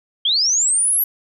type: linear sweep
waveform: sine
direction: up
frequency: 3136 to 11840 Hz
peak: -14 dBFS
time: 0.25-1.04 s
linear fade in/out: 5 ms
effects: none